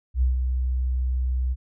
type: tone with ADSR envelope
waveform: sine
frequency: 63.3 Hz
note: B1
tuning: 43 cents sharp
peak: -16 dBFS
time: 0.14-1.56 s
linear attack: 77 ms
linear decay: 140 ms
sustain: -5 dB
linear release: 40 ms
effects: none